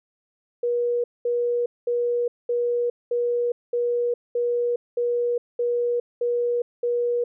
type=tone bursts; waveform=sine; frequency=480.5 Hz; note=B4; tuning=48 cents flat; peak=-20 dBFS; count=11; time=0.63-7.24 s; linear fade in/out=5 ms; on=410 ms; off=210 ms; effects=none